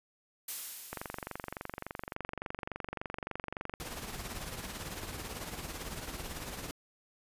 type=noise with exponential decay; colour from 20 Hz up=blue; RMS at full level=-36 dBFS; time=0.48-2.14 s; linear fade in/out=5 ms; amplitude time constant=360 ms
type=click train; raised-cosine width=0.5 ms; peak=-22 dBFS; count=67; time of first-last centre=0.93-3.739 s; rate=23.5 Hz
type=noise with tremolo; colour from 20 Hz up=pink; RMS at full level=-39 dBFS; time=3.8-6.71 s; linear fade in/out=0 ms; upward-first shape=triangle; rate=18 Hz; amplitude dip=60%
effects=resampled to 32000 Hz